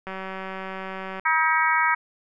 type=click train; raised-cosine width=0.5 ms; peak=-19 dBFS; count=215; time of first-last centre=0.07-1.196 s; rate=190 Hz
type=harmonic tone; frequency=318.7 Hz; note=D#4; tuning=42 cents sharp; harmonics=3 / 4 / 5 / 6 / 7; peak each=-23 / -24 / -25 / -26 / -26 dBFS; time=1.25-1.95 s; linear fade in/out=10 ms
effects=none